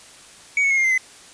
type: tone with pitch steps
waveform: triangle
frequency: 2254 / 2209 / 2165 / 2121 / 2079 / 2037 Hz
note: C#7 / C#7 / C#7 / C7 / C7 / C7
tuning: +28 / -7 / -41 / +23 / -12 / -47 cents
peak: -14 dBFS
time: 0.57-0.978 s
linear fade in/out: 2 ms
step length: 68 ms
effects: white hiss -45 dBFS RMS until 1.33 s + resampled to 22050 Hz